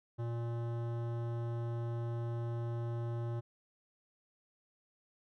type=tone with hard clipping; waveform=sine; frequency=117.4 Hz; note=A#2; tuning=13 cents sharp; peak=-37 dBFS; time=0.18-3.41 s; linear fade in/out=20 ms; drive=16 dB; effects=none